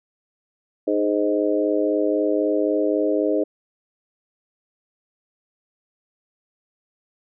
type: harmonic tone with a mistuned harmonic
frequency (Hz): 103.83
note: G#2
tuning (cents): 0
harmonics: 3 / 4 / 5 / 6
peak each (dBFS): -22 / -23 / -24 / -25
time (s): 0.87-3.44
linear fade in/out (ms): 10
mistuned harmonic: 3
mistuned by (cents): -19
effects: none